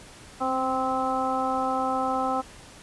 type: harmonic tone with a mistuned harmonic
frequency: 260.5 Hz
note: C4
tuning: 7 cents flat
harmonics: 1 / 2 / 3 / 4 / 5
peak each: -31 / -31 / -27 / -32 / -30 dBFS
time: 0.4-2.42 s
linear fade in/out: 20 ms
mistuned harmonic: 1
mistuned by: +19 cents
effects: pink hiss -47 dBFS RMS until 2.82 s + resampled to 24000 Hz